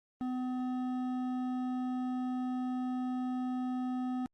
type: tone with hard clipping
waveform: triangle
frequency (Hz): 253.1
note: B3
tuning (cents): +43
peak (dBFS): -34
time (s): 0.21-4.26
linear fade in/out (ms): 0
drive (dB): 13
effects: Opus 24 kbps